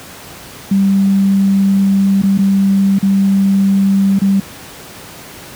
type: tone with dropouts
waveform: sine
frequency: 195.8 Hz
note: G3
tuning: 2 cents flat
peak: -8 dBFS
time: 0.71-4.4 s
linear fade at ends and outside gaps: 5 ms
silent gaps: 2.219-2.233 / 2.377-2.387 / 2.987-3.026 / 4.189-4.216 s
effects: pink hiss -33 dBFS RMS until 5.55 s + high-pass 80 Hz 12 dB/octave